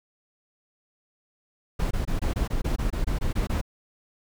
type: noise bursts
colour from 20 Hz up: brown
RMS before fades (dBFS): -25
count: 13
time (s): 1.79-3.614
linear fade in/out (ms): 10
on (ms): 120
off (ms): 22
effects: none